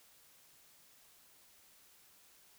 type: silence
effects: white hiss -64 dBFS RMS until 2.58 s